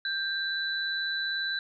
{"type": "tone pair together", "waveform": "sine", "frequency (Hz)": [1579, 3979], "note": ["G6", "B7"], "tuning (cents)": [12, 12], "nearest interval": "octave + major third", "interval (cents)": 1600, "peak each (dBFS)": [-30, -32], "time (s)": [0.05, 1.59], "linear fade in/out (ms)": 2, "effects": []}